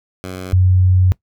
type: tone pair in turn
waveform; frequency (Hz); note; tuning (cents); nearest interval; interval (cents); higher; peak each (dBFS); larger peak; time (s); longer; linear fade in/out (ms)
10% pulse / sine; 92.5 / 92.16; F#2 / F#2; 0 / -6; unison; 6; first; -18 / -9; second; 0.24-0.53 / 0.53-1.12; second; 0
effects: noise-tail reverb RT60 0.1 s tail -20 dB re dry